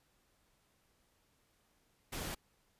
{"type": "noise", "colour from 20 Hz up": "pink", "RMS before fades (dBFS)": -41, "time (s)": [2.12, 2.35], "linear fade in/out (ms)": 10, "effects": ["pink hiss -74 dBFS RMS until 2.79 s", "resampled to 32000 Hz"]}